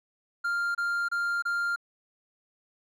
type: tone bursts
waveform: triangle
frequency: 1396.9 Hz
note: F6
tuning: in tune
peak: -24 dBFS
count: 4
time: 0.44-1.761 s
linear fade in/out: 10 ms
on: 310 ms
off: 27 ms
effects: none